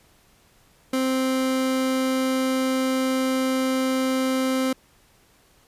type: tone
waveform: 30% pulse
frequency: 261.3 Hz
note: C4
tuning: 2 cents flat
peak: -18 dBFS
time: 0.93-4.73 s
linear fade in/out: 5 ms
effects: pink hiss -58 dBFS RMS until 5.67 s + resampled to 32000 Hz